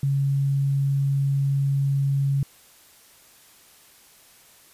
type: tone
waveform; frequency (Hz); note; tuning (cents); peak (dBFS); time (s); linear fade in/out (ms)
sine; 138.59; C#3; 0; -19; 0.03-2.43; 2
effects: white hiss -53 dBFS RMS until 4.73 s + resampled to 32000 Hz